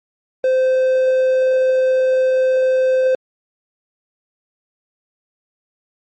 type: tone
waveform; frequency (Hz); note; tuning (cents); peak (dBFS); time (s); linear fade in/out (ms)
triangle; 518; C5; -17; -10; 0.44-3.15; 2
effects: MP3 32 kbps